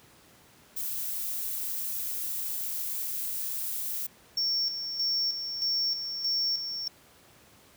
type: noise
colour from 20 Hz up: violet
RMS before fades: -33 dBFS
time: 0.76-4.07 s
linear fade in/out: 10 ms
type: tone with tremolo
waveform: triangle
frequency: 5470 Hz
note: F8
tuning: 37 cents flat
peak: -24 dBFS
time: 4.37-6.88 s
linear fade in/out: 5 ms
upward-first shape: square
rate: 1.6 Hz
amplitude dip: 55%
effects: pink hiss -57 dBFS RMS until 7.76 s + high-pass 80 Hz 12 dB/octave